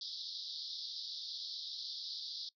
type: band-pass noise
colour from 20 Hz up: white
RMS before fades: -44 dBFS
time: 0.01-2.49 s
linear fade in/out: 2 ms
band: 3500 to 5200 Hz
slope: 96 dB/octave
effects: noise-tail reverb RT60 0.1 s tail -20 dB re dry